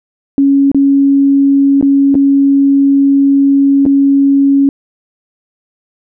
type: tone with dropouts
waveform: sine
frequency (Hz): 277.2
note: C#4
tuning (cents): 0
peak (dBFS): -5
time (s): 0.38-4.69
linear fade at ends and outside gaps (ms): 1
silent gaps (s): 0.716-0.746 / 1.812-1.826 / 2.144-2.152 / 3.854-3.862
effects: none